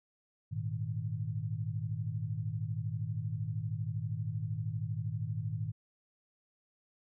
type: chord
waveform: sine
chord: Ab suspended second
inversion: none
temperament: equal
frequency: 103.83 / 116.54 / 155.56 Hz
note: Ab2 / Bb2 / Eb3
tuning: 0 / 0 / 0 cents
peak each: -37 / -37 / -39 dBFS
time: 0.51-5.72 s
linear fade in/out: 20 ms
effects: none